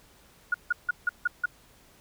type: tone bursts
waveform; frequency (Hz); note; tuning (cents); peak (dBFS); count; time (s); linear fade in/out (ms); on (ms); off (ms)
sine; 1442; F#6; -45; -21; 6; 0.52-1.458; 5; 23; 160
effects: pink hiss -58 dBFS RMS until 2 s